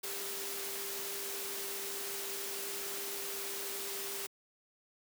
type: tone in noise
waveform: sine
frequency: 396.8 Hz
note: G4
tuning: 21 cents sharp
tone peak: -46 dBFS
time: 0.03-4.27 s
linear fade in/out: 10 ms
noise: white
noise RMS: -40 dBFS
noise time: 0.03-4.27 s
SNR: -9 dB
effects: high-pass 200 Hz 12 dB/octave